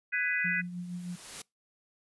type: chord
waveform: sine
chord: G# minor seventh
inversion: third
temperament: just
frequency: 1495.1 / 1661.2 / 1993.5 / 2492 Hz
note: F#6 / G#6 / B6 / D#7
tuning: +18 / 0 / +16 / +2 cents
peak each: -33 / -34 / -31 / -34 dBFS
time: 0.12-0.62 s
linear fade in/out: 20 ms
type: noise with exponential growth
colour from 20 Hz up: white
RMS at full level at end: -40 dBFS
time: 0.36-1.42 s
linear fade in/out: 5 ms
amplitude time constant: 230 ms
type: tone with tremolo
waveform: sine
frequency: 177.2 Hz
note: F3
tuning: 25 cents sharp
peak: -33 dBFS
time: 0.44-1.16 s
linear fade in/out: 10 ms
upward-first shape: triangle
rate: 6.4 Hz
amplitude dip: 50%
effects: noise-tail reverb RT60 0.2 s tail -25 dB re dry + resampled to 24000 Hz